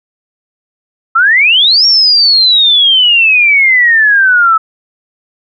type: exponential two-way sweep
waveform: sine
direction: up then down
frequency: 1294 to 5588 to 1294 Hz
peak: -4 dBFS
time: 1.15-4.58 s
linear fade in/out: 10 ms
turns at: 1.86 s
effects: none